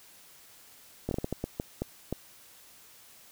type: slowing click train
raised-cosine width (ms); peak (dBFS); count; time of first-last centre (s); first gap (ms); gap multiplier
2; -17; 10; 1.09-2.126; 22; 1.39
effects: white hiss -55 dBFS RMS until 3.31 s